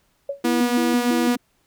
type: tone with exponential decay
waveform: sine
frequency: 560 Hz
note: C#5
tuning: 18 cents sharp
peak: -20 dBFS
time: 0.29-0.43 s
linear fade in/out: 5 ms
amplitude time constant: 30 ms
type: tone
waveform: sawtooth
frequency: 242.1 Hz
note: B3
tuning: 34 cents flat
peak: -15 dBFS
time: 0.44-1.36 s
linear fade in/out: 10 ms
type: tone with vibrato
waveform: sine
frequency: 287.1 Hz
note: D4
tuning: 39 cents flat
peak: -22 dBFS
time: 0.44-1.37 s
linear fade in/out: 5 ms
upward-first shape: square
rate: 3 Hz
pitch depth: 250 cents each way
effects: pink hiss -65 dBFS RMS until 1.66 s